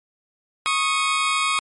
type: tone pair together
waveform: 20% pulse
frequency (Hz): 1100 / 1248.2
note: C#6 / D#6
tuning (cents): -14 / +5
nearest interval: major second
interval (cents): 219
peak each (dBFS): -17 / -17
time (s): 0.66-1.59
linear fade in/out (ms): 0
effects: MP3 48 kbps